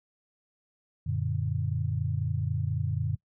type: chord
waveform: sine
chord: Gb augmented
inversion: none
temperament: equal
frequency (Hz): 92.5 / 116.54 / 146.83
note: Gb2 / Bb2 / D3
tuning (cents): 0 / 0 / 0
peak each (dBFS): -31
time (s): 1.06-3.16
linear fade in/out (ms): 10
effects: noise-tail reverb RT60 0.1 s tail -23 dB re dry